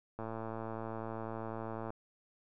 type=click train; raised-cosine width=1 ms; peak=-27 dBFS; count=193; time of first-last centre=0.19-1.904 s; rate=112 Hz; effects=none